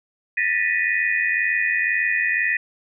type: tone cluster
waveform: sine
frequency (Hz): 1778 / 1884 / 1966 / 2476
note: A6 / A#6 / B6 / D#7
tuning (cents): +18 / +18 / -8 / -9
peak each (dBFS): -24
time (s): 0.37-2.57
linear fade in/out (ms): 5
effects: none